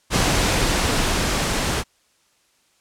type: noise with level ramp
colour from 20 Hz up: pink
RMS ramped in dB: -18 to -22 dBFS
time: 0.1-1.84 s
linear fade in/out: 50 ms
effects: white hiss -62 dBFS RMS until 2.8 s + low-pass 9000 Hz 12 dB/octave